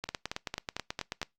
two click trains, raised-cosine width 0.2 ms, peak -16 / -16 dBFS, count 6 / 12, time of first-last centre 0.09-1.216 / 0.04-1.229 s, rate 4.44 / 9.25 Hz, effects noise-tail reverb RT60 0.2 s tail -24 dB re dry + Opus 48 kbps

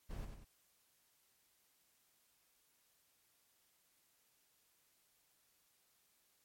brown noise with echo, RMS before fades -44 dBFS, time 0.09-0.26 s, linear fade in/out 20 ms, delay 95 ms, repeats 2, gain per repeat -6 dB, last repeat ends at 0.45 s, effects white hiss -75 dBFS RMS until 6.44 s + MP3 64 kbps

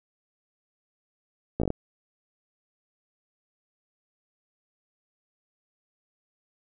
slowing click train, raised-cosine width 2 ms, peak -13 dBFS, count 6, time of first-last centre 1.6-1.704 s, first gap 16 ms, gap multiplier 1.13, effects none

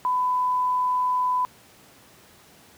sine tone, 1001 Hz, B5, 23 cents sharp, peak -20 dBFS, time 0.05-1.45 s, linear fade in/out 0 ms, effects pink hiss -52 dBFS RMS until 2.77 s + high-pass 100 Hz 12 dB/octave

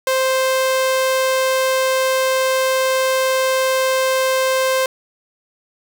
sawtooth tone, 523.3 Hz, C5, in tune, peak -11 dBFS, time 0.07-4.86 s, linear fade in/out 2 ms, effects none

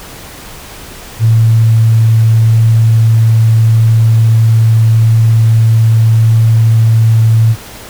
sine tone, 112.4 Hz, A2, 37 cents sharp, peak -4 dBFS, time 1.19-7.56 s, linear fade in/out 50 ms, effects pink hiss -30 dBFS RMS until 7.89 s

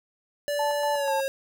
square tone with pitch glide, 581 to 542.1 Hz, D5 to C#5, -19 to -39 cents, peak -26 dBFS, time 0.48-1.28 s, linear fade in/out 0 ms, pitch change -120 cents, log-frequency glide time 0.93-1.13 s
sine tone with tremolo, 876 Hz, A5, 8 cents flat, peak -25 dBFS, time 0.59-1.21 s, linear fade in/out 5 ms, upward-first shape square, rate 4.1 Hz, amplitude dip 55%
effects none

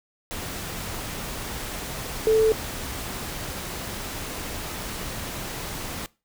sine tone in noise, 440 Hz, A4, in tune, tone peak -15 dBFS, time 2.27-2.52 s, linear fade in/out 0 ms, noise pink, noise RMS -33 dBFS, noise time 0.31-6.06 s, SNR +15 dB, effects noise-tail reverb RT60 0.3 s tail -22 dB re dry

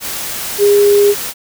sine tone in noise, 407.8 Hz, G#4, 32 cents flat, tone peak -6 dBFS, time 0.58-1.15 s, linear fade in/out 50 ms, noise white, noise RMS -22 dBFS, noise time 0-1.34 s, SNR +13 dB, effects none

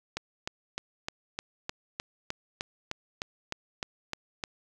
click train, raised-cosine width 0.2 ms, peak -15 dBFS, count 15, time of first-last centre 0.17-4.438 s, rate 3.28 Hz, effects none

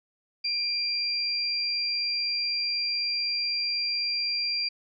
sine tone pair together, 2397 / 4747 Hz, D7 / D8, +35 / +18 cents, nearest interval octave, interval 1183 cents, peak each -34 / -26 dBFS, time 0.44-4.69 s, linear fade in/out 10 ms, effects none

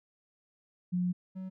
sine / triangle tone pair in turn, 179.2 / 187.77 Hz, F3 / F#3, +45 / +26 cents, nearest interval minor second, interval 81 cents, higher second, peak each -27 / -35 dBFS, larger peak first, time 0.92-1.13 / 1.35-1.5 s, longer first, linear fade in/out 20 ms, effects none

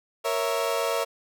30% pulse chord, A# diminished, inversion none, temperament equal, 466.2 / 554.4 / 659.3 Hz, A#4 / C#5 / E5, 0 / 0 / 0 cents, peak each -26 dBFS, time 0.24-1.05 s, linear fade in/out 20 ms, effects none

